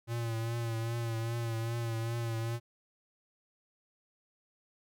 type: tone with vibrato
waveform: square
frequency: 115.4 Hz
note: A#2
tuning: 17 cents flat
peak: -33 dBFS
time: 0.07-2.6 s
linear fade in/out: 50 ms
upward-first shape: triangle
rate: 2.5 Hz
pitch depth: 45 cents each way
effects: none

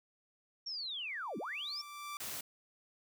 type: linear two-way sweep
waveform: sine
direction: down then up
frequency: 5610 to 174.61 to 5610 Hz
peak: -38 dBFS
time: 0.66-1.82 s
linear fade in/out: 10 ms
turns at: 1.38 s
type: tone with exponential growth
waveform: sawtooth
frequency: 1171 Hz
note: D6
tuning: 5 cents flat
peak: -36 dBFS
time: 0.69-2.17 s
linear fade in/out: 1 ms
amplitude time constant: 320 ms
type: noise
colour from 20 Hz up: white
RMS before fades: -42 dBFS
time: 2.2-2.41 s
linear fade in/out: 5 ms
effects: none

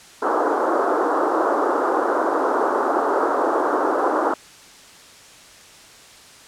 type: band-pass noise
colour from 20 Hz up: pink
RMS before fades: -20 dBFS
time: 0.22-4.34 s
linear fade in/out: 5 ms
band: 300 to 1400 Hz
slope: 48 dB/octave
effects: white hiss -45 dBFS RMS until 6.47 s + low-pass 8000 Hz 12 dB/octave

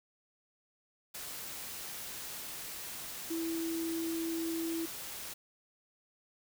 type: tone in noise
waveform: sine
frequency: 329.6 Hz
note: E4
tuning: in tune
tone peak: -33 dBFS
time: 3.3-4.86 s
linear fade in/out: 10 ms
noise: white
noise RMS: -43 dBFS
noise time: 1.14-5.34 s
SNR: +7 dB
effects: none

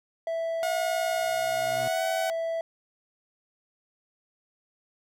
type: tone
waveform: triangle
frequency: 659.3 Hz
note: E5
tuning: in tune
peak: -25 dBFS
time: 0.27-2.61 s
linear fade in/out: 2 ms
type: tone with pitch glide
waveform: sawtooth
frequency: 720 to 751.4 Hz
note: F#5 to F#5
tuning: -47 to +26 cents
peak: -25 dBFS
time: 0.63-2.3 s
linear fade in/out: 0 ms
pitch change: +73 cents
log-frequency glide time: 1.75-2.03 s
type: tone with exponential growth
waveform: sawtooth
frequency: 123.47 Hz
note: B2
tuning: in tune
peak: -32 dBFS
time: 0.77-1.88 s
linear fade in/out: 5 ms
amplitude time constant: 240 ms
effects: none

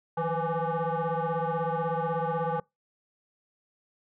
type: tone with frequency modulation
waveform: sine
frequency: 174.61 Hz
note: F3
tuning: in tune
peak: -25 dBFS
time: 0.17-2.6 s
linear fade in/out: 5 ms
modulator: 333 Hz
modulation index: 2.9
effects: noise-tail reverb RT60 0.2 s tail -25 dB re dry + tanh soft clip ceiling -22 dBFS

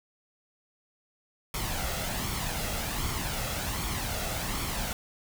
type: noise with flanger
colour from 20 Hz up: pink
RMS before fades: -32 dBFS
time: 1.54-4.93 s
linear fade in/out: 2 ms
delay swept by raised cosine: 0.9 to 1.53 ms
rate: 1.3 Hz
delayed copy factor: +0.5
effects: none

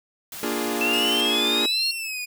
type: noise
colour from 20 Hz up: white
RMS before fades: -36 dBFS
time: 0.32-1.21 s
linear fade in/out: 2 ms
type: chord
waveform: sawtooth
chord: Bb dominant seventh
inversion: none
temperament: equal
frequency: 233.1 / 293.7 / 349.2 / 415.3 Hz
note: Bb3 / D4 / F4 / Ab4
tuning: 0 / 0 / 0 / 0 cents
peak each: -26 dBFS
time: 0.43-1.66 s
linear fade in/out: 2 ms
type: exponential sweep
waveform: sine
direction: up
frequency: 2655 to 4341 Hz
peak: -21 dBFS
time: 0.81-1.91 s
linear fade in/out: 2 ms
type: tone with vibrato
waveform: sawtooth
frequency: 2593 Hz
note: E7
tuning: 29 cents flat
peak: -25 dBFS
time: 0.92-2.26 s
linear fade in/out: 20 ms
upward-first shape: sine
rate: 1.3 Hz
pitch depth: 94 cents each way
effects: none

